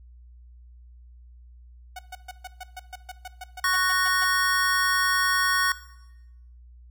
sawtooth tone bursts, 740 Hz, F#5, in tune, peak -31 dBFS, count 15, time 1.96-4.245 s, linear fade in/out 5 ms, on 31 ms, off 130 ms
square chord, F# major, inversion second, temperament just, 1110 / 1480 / 1850 Hz, C#6 / F#6 / A#6, +2 / 0 / -14 cents, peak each -26 / -27 / -26 dBFS, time 3.64-5.72 s, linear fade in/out 2 ms
effects noise-tail reverb RT60 0.9 s tail -17 dB re dry + added 60 Hz sine -46 dBFS peak until 6.9 s

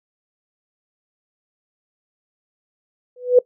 sine tone with exponential growth, 495.8 Hz, B4, 7 cents sharp, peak -4 dBFS, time 3.16-3.39 s, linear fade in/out 5 ms, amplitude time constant 48 ms, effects noise-tail reverb RT60 0.1 s tail -20 dB re dry

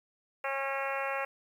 harmonic tone with a mistuned harmonic, 272.9 Hz, C#4, 27 cents flat, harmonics 2 / 3 / 4 / 5 / 6 / 7 / 8 / 9 / 10, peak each -36 / -38 / -39 / -40 / -41 / -41 / -42 / -43 / -43 dBFS, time 0.44-1.25 s, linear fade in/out 5 ms, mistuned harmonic 9, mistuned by -21 cents, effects 10-bit

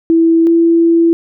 sine tone pair in turn, 329.6 / 334.2 Hz, E4 / E4, 0 / +24 cents, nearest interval unison, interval 24 cents, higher second, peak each -6 dBFS, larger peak neither, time 0.1-0.47 / 0.47-1.13 s, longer second, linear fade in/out 0 ms, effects none

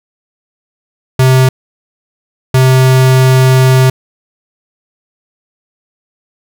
square tone bursts at uneven times, 130.2 Hz, C3, 8 cents flat, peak -5 dBFS, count 2, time 1.19-1.49 / 2.54-3.9 s, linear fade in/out 5 ms, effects none

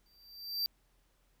square tone with exponential growth, 4685 Hz, D8, 5 cents flat, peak -29 dBFS, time 0.06-0.66 s, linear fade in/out 0 ms, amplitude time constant 130 ms, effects added 42 Hz sine -70 dBFS peak until 1.4 s + pink hiss -74 dBFS RMS until 1.4 s

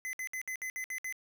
square tone bursts, 2035 Hz, C7, 49 cents flat, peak -36 dBFS, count 8, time 0.05-1.125 s, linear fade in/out 0 ms, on 81 ms, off 61 ms, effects none

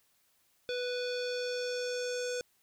square tone with low-pass filter sweep, 493.9 Hz, B4, in tune, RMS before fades -35 dBFS, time 0.69-2.41 s, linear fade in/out 0 ms, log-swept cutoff 4000 to 6800 Hz, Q 3.2, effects white hiss -71 dBFS RMS until 2.62 s

